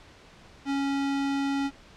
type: tone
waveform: square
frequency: 277.2 Hz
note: C#4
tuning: in tune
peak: -26 dBFS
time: 0.65-1.71 s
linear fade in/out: 50 ms
effects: pink hiss -52 dBFS RMS until 1.96 s + low-pass 5000 Hz 12 dB/octave